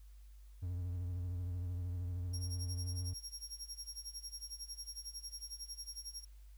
triangle tone with vibrato, 89 Hz, F2, 33 cents sharp, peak -35 dBFS, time 0.62-3.14 s, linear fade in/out 10 ms, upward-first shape triangle, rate 13 Hz, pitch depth 63 cents each way
30% pulse tone with tremolo, 5588 Hz, F8, in tune, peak -38 dBFS, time 2.33-6.25 s, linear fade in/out 10 ms, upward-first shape sine, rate 11 Hz, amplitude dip 90%
effects added 50 Hz sine -53 dBFS peak until 6.57 s + white hiss -73 dBFS RMS until 6.57 s

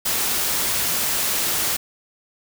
white noise, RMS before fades -22 dBFS, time 0.05-1.77 s, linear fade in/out 10 ms, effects none

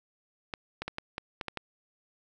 clicks, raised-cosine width 0.3 ms, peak -18 dBFS, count 8, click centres 0.538 / 0.82 / 0.88 / 0.984 / 1.181 / 1.412 / 1.483 / 1.573 s, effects none

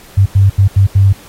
sine tone bursts at uneven times, 98 Hz, G2, in tune, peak -4 dBFS, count 5, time 0.17-0.26 / 0.35-0.5 / 0.58-0.68 / 0.76-0.87 / 0.95-1.13 s, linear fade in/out 10 ms, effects pink hiss -39 dBFS RMS until 1.28 s + AAC 48 kbps

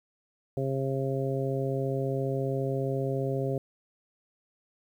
harmonic tone, 134.7 Hz, C#3, 49 cents flat, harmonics 1 / 2 / 3 / 4 / 5, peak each -30 / -36 / -32 / -34 / -39 dBFS, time 0.57-3.58 s, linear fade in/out 2 ms, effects 10-bit

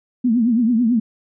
sine tone with vibrato, 234.1 Hz, A#3, 8 cents sharp, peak -13 dBFS, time 0.24-1 s, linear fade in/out 10 ms, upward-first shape triangle, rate 9.1 Hz, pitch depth 160 cents each way, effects none

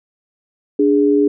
sine tone pair together, 292.1 / 412.4 Hz, D4 / G#4, -9 / -12 cents, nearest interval tritone, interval 597 cents, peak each -13 dBFS, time 0.79-1.28 s, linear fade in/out 5 ms, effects none

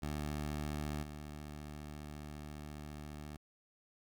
15% pulse tone with level steps, 74.6 Hz, D2, 28 cents sharp, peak -31 / -39 dBFS, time 0.02-3.37 s, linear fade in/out 10 ms, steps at 1.02 s, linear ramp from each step 20 ms, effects 12-bit

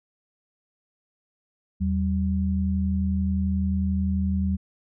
sine tone pair together, 80.8 / 192.18 Hz, E2 / G3, -34 / -34 cents, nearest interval octave + minor third, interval 1500 cents, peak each -24 dBFS, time 1.8-4.57 s, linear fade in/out 20 ms, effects none

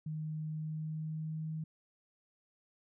sine tone with pitch glide, 155.3 to 157.65 Hz, D#3 to D#3, -3 to +23 cents, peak -36 dBFS, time 0.06-1.64 s, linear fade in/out 5 ms, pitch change +26 cents, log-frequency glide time 0.49-1.5 s, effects none

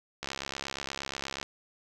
click train, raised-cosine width 0.2 ms, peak -17 dBFS, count 83, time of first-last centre 0.23-1.429 s, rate 68.4 Hz, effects none

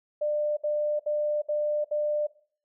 sine tone bursts, 597 Hz, D5, 28 cents sharp, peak -24 dBFS, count 5, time 0.21-2.27 s, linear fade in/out 10 ms, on 360 ms, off 65 ms, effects noise-tail reverb RT60 0.5 s tail -18 dB re dry

